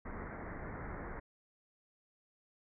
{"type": "low-pass noise", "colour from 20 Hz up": "pink", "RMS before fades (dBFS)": -44, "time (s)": [0.05, 1.2], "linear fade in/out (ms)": 10, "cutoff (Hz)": 2100, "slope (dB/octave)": 96, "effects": []}